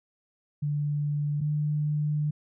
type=tone pair in turn; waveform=sine; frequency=146.83 / 149.57 Hz; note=D3 / D3; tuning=0 / +32 cents; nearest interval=unison; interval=32 cents; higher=second; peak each=-25 / -24 dBFS; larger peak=second; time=0.62-1.41 / 1.41-2.31 s; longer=second; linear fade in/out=10 ms; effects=none